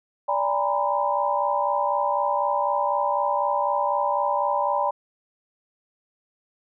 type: tone cluster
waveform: sine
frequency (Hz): 582 / 812 / 940 / 1004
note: D5 / G#5 / A#5 / B5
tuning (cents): -16 / -39 / +14 / +28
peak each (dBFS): -26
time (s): 0.28-4.91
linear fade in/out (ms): 10
effects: none